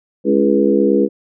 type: harmonic tone with a mistuned harmonic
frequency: 69.3 Hz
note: C#2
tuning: in tune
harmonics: 3 / 4 / 5 / 6 / 7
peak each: -17 / -17 / -17 / -17 / -17 dBFS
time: 0.24-1.09 s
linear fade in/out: 50 ms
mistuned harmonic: 5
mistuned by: -37 cents
effects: none